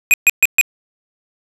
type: tone bursts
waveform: square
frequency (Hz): 2489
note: D#7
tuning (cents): 0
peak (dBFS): -7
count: 4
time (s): 0.11-0.612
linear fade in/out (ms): 0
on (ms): 28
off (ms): 130
effects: resampled to 32000 Hz + 8-bit